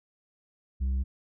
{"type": "tone with tanh clipping", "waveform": "triangle", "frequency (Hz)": 65.4, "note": "C2", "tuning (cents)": 0, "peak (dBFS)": -26, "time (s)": [0.8, 1.04], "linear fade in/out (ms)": 20, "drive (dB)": 9, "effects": []}